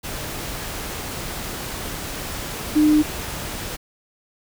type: tone in noise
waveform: sine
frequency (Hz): 303.1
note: D#4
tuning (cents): -45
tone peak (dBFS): -12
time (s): 2.75-3.03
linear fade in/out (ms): 20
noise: pink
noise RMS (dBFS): -30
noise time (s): 0.03-3.77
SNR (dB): +15
effects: none